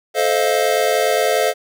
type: chord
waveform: square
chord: F dominant seventh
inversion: first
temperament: just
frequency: 436.5 / 523.8 / 628.6 / 698.5 Hz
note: A4 / C5 / Eb5 / F5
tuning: -14 / +2 / +18 / 0 cents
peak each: -21 dBFS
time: 0.14-1.54 s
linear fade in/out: 50 ms
effects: none